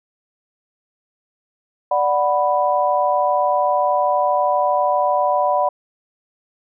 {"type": "chord", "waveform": "sine", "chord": "B minor", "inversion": "first", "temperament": "equal", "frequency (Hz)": [587.3, 740, 987.8], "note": ["D5", "F#5", "B5"], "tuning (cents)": [0, 0, 0], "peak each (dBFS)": -19, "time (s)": [1.91, 5.69], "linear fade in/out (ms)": 5, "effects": []}